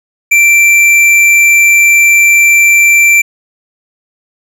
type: tone with tanh clipping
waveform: triangle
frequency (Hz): 2349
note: D7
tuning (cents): 0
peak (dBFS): -5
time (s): 0.31-3.22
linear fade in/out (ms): 10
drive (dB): 16
effects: none